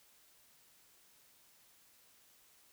silence, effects white hiss -66 dBFS RMS until 2.72 s

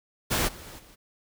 pink noise with level steps, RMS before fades -25 / -44 / -53 dBFS, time 0.3-0.96 s, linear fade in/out 20 ms, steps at 0.47 / 0.78 s, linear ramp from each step 20 ms, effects none

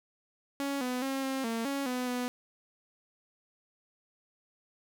sawtooth tone with pitch steps, 278.9 / 250.5 / 269.5 / 266.8 / 228.3 / 277.7 / 250.5 / 247.6 Hz, C#4 / B3 / C#4 / C4 / A#3 / C#4 / B3 / B3, +11 / +25 / -49 / +34 / -36 / +3 / +25 / +5 cents, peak -27 dBFS, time 0.6-2.28 s, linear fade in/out 0 ms, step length 210 ms, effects 10-bit

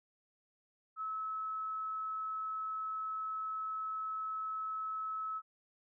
sine tone, 1296 Hz, E6, 30 cents flat, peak -36 dBFS, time 0.96-5.42 s, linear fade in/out 50 ms, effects none

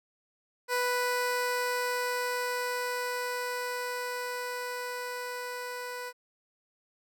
15% pulse tone with level ramp, 493.9 Hz, B4, in tune, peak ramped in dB -20 to -30 dBFS, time 0.68-6.13 s, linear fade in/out 50 ms, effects none

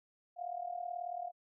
sine tone with amplitude modulation, 706 Hz, F5, 19 cents sharp, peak -34 dBFS, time 0.36-1.32 s, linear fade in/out 50 ms, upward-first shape sine, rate 38.4 Hz, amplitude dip 80%, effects none

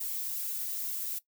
violet noise with flanger, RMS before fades -35 dBFS, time 0-1.19 s, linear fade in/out 10 ms, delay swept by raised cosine 1 to 5 ms, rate 2.8 Hz, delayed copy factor +0.6, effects noise-tail reverb RT60 0.1 s tail -17 dB re dry

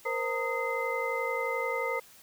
sine tone cluster, 469.6 / 521 / 917 / 1248 / 2066 Hz, A#4 / C5 / A#5 / D#6 / C7, +13 / -7 / -29 / +5 / -22 cents, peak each -34 / -34 / -36 / -37 / -34 dBFS, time 0.05-2 s, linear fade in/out 10 ms, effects white hiss -55 dBFS RMS until 2.22 s

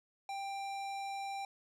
sine tone with hard clipping, 789 Hz, G5, 11 cents sharp, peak -40 dBFS, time 0.29-1.45 s, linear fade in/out 2 ms, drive 16 dB, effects none

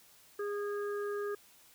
harmonic tone, 409.8 Hz, G#4, 23 cents flat, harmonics 1 / 3 / 4, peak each -34 / -44 / -46 dBFS, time 0.39-1.35 s, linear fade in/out 5 ms, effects white hiss -61 dBFS RMS until 1.74 s

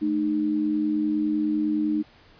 sine tone pair together, 216 / 305.9 Hz, A3 / D#4, -32 / -29 cents, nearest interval tritone, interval 603 cents, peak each -28 / -22 dBFS, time 0.01-2.03 s, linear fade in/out 20 ms, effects pink hiss -54 dBFS RMS until 2.39 s + resampled to 11025 Hz

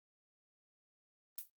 violet noise with exponential decay, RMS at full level -38 dBFS, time 1.38-1.5 s, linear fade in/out 2 ms, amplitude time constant 25 ms, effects noise-tail reverb RT60 0.1 s tail -17 dB re dry + Opus 32 kbps

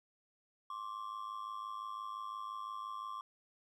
triangle ring-modulated tone, 1108.7 Hz, C#6, in tune, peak -36 dBFS, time 0.7-3.21 s, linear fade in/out 2 ms, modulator 52.9 Hz, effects none

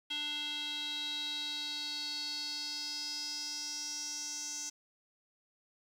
square tone with band-pass filter sweep, 295.6 Hz, D4, 11 cents sharp, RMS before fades -39 dBFS, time 0.1-4.7 s, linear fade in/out 10 ms, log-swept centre 3300 to 6200 Hz, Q 6.7, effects 11-bit

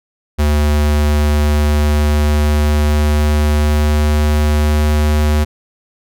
square tone with pitch glide, 74.3 to 75.34 Hz, D2 to D2, +21 to +45 cents, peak -11 dBFS, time 0.38-5.45 s, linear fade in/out 20 ms, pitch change +24 cents, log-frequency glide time 1.49-5.31 s, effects none

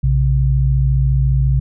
sine tone pair together, 59.78 / 134.2 Hz, A#1 / C3, +44 / +44 cents, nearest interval octave + major second, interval 1400 cents, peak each -14 dBFS, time 0.03-1.6 s, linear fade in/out 10 ms, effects none

